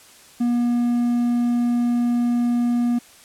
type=tone; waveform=triangle; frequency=240 Hz; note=B3; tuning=49 cents flat; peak=-15 dBFS; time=0.4-2.99 s; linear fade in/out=10 ms; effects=white hiss -48 dBFS RMS until 3.24 s + low-pass 11000 Hz 12 dB/octave